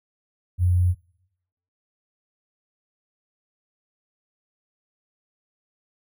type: tone with sample-and-hold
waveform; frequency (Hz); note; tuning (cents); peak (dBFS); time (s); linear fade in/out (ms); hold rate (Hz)
sine; 89.5; F2; +43; -16; 0.58-0.95; 50; 11025
effects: noise-tail reverb RT60 0.8 s tail -23 dB re dry